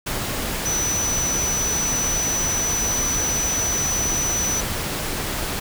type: tone in noise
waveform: sine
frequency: 5970 Hz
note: F#8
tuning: 15 cents sharp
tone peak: -21 dBFS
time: 0.65-4.61 s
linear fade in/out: 10 ms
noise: pink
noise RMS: -26 dBFS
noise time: 0.06-5.6 s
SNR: +2 dB
effects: none